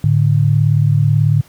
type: tone pair together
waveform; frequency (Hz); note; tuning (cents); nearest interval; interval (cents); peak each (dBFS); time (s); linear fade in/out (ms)
sine; 108.53 / 146.83; A2 / D3; -23 / 0; perfect fourth; 523; -12; 0.04-1.41; 0
effects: pink hiss -47 dBFS RMS until 1.48 s + high-pass 60 Hz 12 dB/octave